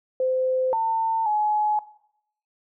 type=tone with pitch steps; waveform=sine; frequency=516 / 900 / 846 Hz; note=C5 / A5 / G#5; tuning=-24 / +39 / +32 cents; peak=-20 dBFS; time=0.2-1.79 s; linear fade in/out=2 ms; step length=530 ms; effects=noise-tail reverb RT60 0.7 s tail -17 dB re dry